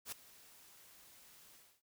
white noise with ADSR envelope, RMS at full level -42 dBFS, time 0.05-1.82 s, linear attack 72 ms, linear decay 4 ms, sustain -19 dB, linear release 270 ms, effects noise-tail reverb RT60 0.1 s tail -25 dB re dry

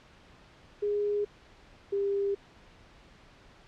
sine tone pair in turn, 412.2 / 399.1 Hz, G#4 / G4, -13 / +31 cents, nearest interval minor second, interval 56 cents, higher first, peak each -26 dBFS, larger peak neither, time 0.82-1.25 / 1.92-2.35 s, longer neither, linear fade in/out 10 ms, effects pink hiss -56 dBFS RMS until 3.67 s + low-pass 4000 Hz 12 dB/octave

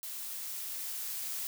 blue noise with level ramp, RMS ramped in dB -41 to -37 dBFS, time 0.03-1.47 s, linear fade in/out 0 ms, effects none

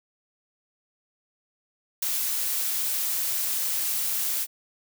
blue noise with ADSR envelope, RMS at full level -24 dBFS, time 2.02-4.47 s, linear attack 7 ms, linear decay 8 ms, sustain -3 dB, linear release 50 ms, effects none

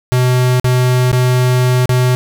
square tone with dropouts, 126 Hz, B2, 35 cents sharp, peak -10 dBFS, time 0.12-2.15 s, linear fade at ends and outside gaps 0 ms, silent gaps 0.598-0.644 / 1.116-1.129 / 1.857-1.893 s, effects none

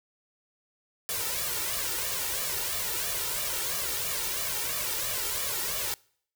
white noise with flanger, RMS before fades -31 dBFS, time 1.09-5.94 s, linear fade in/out 0 ms, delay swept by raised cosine 1.7 to 2.22 ms, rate 3 Hz, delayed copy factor +0.75, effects noise-tail reverb RT60 0.6 s tail -25 dB re dry

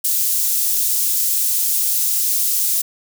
white high-pass noise, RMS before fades -18 dBFS, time 0.04-2.82 s, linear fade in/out 10 ms, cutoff 6800 Hz, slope 12 dB/octave, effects none

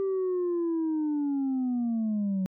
sine linear sweep, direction down, 392 to 185 Hz, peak -23 dBFS, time 0-2.46 s, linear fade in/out 0 ms, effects tanh soft clip ceiling -24 dBFS

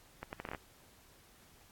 accelerating click train, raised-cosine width 0.5 ms, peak -25 dBFS, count 8, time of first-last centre 0.23-0.548 s, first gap 99 ms, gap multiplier 0.72, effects pink hiss -62 dBFS RMS until 1.71 s + AAC 64 kbps

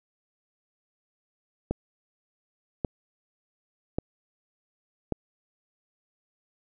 click train, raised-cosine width 2 ms, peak -13 dBFS, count 4, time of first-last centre 1.71-5.123 s, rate 0.879 Hz, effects none

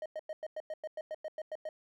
triangle tone bursts, 622.3 Hz, D#5, in tune, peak -34 dBFS, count 13, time 0.02-1.69 s, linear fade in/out 2 ms, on 38 ms, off 98 ms, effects none

